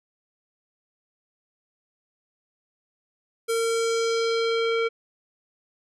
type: tone with low-pass filter sweep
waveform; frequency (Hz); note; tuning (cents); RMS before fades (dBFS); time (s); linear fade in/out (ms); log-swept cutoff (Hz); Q
square; 457.4; A#4; -33; -24; 3.48-4.89; 20; 11000 to 2500; 1.9
effects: none